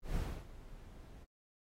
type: noise with ADSR envelope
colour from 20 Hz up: brown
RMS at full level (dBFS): -35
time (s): 0.02-1.26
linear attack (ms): 140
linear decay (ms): 290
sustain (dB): -17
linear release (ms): 39
effects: AAC 48 kbps